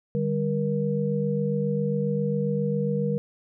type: tone cluster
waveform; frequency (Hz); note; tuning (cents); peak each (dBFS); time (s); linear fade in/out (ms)
sine; 150.4 / 197.8 / 474.8; D3 / G3 / A#4; +42 / +16 / +32; -27; 0.15-3.18; 0
effects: none